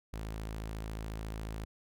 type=tone; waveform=sawtooth; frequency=54.1 Hz; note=A1; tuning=29 cents flat; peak=-34 dBFS; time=0.13-1.65 s; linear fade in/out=5 ms; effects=none